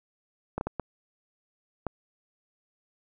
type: clicks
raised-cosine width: 1 ms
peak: -16 dBFS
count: 5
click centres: 0.58 / 0.611 / 0.67 / 0.797 / 1.867 s
effects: none